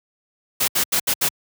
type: noise bursts at uneven times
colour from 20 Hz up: white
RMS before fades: -19 dBFS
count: 5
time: 0.6-0.68 / 0.75-0.84 / 0.92-1 / 1.07-1.14 / 1.21-1.29 s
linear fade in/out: 10 ms
effects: high-pass 80 Hz 12 dB/octave